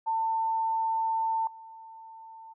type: tone with level steps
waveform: sine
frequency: 896 Hz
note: A5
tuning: 31 cents sharp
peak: -25 / -44 dBFS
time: 0.06-2.54 s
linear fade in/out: 20 ms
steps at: 1.47 s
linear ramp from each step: 2 ms
effects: none